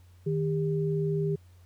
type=tone pair together; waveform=sine; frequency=155.94 / 399.7 Hz; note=D#3 / G4; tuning=+4 / +34 cents; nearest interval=octave + major third; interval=1630 cents; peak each=-27 / -29 dBFS; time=0.26-1.36 s; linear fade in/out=10 ms; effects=added 89 Hz sine -52 dBFS peak until 1.65 s + pink hiss -66 dBFS RMS until 1.65 s